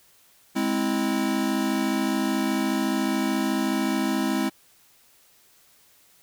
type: chord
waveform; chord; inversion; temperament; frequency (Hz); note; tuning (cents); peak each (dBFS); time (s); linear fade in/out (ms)
square; Ab augmented; none; equal with one note detuned; 207.7 / 261.6 / 326.6; Ab3 / C4 / E4; 0 / 0 / -16; -28 / -27 / -28; 0.55-4.5; 20
effects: white hiss -58 dBFS RMS until 6.22 s